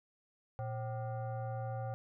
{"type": "tone with frequency modulation", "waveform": "sine", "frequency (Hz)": 116.54, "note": "A#2", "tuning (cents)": 0, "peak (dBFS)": -36, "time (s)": [0.59, 1.94], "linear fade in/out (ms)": 0, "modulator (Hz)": 653, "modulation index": 0.88, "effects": []}